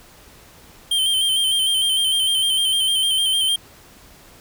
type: tone with vibrato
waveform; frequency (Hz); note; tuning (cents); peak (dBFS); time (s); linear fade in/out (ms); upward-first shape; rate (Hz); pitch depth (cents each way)
square; 3135; G7; -1; -17; 0.91-3.56; 5; square; 6.6; 33
effects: pink hiss -47 dBFS RMS until 4.4 s

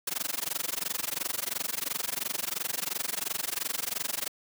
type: noise with amplitude modulation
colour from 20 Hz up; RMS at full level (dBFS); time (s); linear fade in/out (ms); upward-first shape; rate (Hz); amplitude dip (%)
white; -29; 0.07-4.28; 5; sine; 22.9; 100
effects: high-pass 150 Hz 12 dB/octave

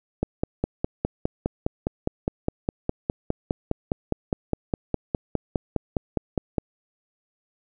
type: click train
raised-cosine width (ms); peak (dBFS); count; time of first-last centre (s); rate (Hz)
2; -9; 32; 0.23-6.582; 4.88
effects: none

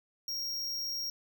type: tone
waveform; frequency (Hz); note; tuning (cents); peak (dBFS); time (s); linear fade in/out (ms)
square; 5588; F8; 0; -34; 0.28-1.1; 2
effects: none

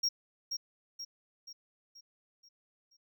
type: tone with echo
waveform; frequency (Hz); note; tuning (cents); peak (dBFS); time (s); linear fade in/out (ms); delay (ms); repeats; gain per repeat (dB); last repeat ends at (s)
triangle; 5588; F8; 0; -26; 0.03-0.09; 10; 480; 6; -6; 2.97
effects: none

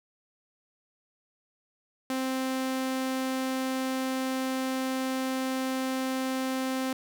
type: tone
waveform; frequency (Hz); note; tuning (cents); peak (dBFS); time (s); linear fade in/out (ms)
sawtooth; 261.6; C4; 0; -24; 2.1-6.93; 2
effects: none

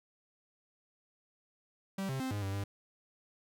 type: tone with pitch steps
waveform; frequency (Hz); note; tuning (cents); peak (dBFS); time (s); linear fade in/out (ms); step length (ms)
45% pulse; 194 / 133.2 / 261.2 / 102.6 / 97.7 / 99.9; G3 / C3 / C4 / G#2 / G2 / G2; -18 / +31 / -3 / -21 / -5 / +33; -34; 1.98-2.64; 5; 110
effects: none

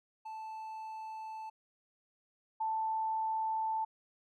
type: tone pair in turn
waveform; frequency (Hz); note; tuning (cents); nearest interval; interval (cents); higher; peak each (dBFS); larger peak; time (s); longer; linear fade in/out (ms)
triangle / sine; 878 / 882.4; A5 / A5; -4 / +5; unison; 9; second; -39 / -31; second; 0.25-1.5 / 2.6-3.85; neither; 10
effects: none

